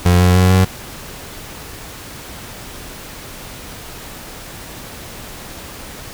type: tone with pitch steps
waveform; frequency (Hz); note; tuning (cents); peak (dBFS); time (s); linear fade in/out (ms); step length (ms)
30% pulse; 88.9 / 90.4 / 91.93 / 93.48; F2 / F#2 / F#2 / F#2; +31 / -40 / -11 / +18; -6; 0.05-0.65; 10; 150
effects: pink hiss -33 dBFS RMS until 6.13 s